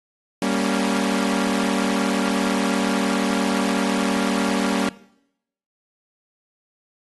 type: chord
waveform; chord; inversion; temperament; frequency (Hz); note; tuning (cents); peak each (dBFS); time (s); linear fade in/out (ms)
sawtooth; G diminished; none; equal with one note detuned; 196 / 233.1 / 278.8; G3 / Bb3 / Db4; 0 / 0 / +10; -20; 0.42-4.89; 2
effects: noise-tail reverb RT60 0.8 s tail -20 dB re dry + AAC 32 kbps